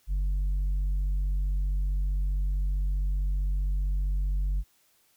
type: tone with tanh clipping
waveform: sine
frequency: 47.68 Hz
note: G1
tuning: 47 cents flat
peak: -25 dBFS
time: 0.07-4.64 s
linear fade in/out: 50 ms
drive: 3 dB
effects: white hiss -66 dBFS RMS until 5.16 s